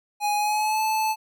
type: tone with pitch glide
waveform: square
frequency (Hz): 830.6 to 871.4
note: G#5 to A5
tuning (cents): 0 to -17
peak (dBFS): -22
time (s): 0.2-1.16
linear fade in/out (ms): 50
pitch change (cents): +83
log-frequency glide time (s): 0.36-0.82
effects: none